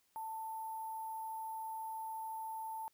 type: tone with sample-and-hold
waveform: sine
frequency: 887 Hz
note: A5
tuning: 14 cents sharp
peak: -40 dBFS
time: 0.16-2.88 s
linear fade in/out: 0 ms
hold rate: 11025 Hz
effects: white hiss -75 dBFS RMS until 2.93 s